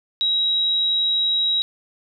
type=tone; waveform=sine; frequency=3843 Hz; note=B7; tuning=48 cents flat; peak=-17 dBFS; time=0.21-1.62 s; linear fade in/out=0 ms; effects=none